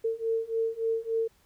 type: beating tone pair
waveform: sine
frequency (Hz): 450.3 / 453.8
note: A4 / A#4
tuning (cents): +40 / -47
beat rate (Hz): 3.5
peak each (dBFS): -30 / -29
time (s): 0.04-1.28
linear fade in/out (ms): 10
effects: pink hiss -65 dBFS RMS until 1.45 s